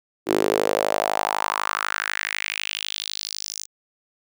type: tone with high-pass filter sweep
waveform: sawtooth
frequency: 52 Hz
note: G#1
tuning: 3 cents sharp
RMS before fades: -25 dBFS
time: 0.26-3.67 s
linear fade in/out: 50 ms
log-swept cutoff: 340 to 6400 Hz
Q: 3.5
effects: none